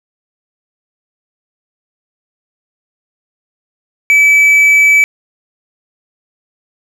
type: tone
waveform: triangle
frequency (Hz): 2300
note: D7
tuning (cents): -37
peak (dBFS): -3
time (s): 4.1-5.04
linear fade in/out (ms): 0
effects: none